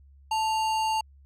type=tone with sample-and-hold; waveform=sine; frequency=880 Hz; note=A5; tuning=in tune; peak=-23 dBFS; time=0.31-1.01 s; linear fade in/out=5 ms; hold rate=3675 Hz; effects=added 69 Hz sine -51 dBFS peak until 1.25 s + low-pass 8000 Hz 12 dB/octave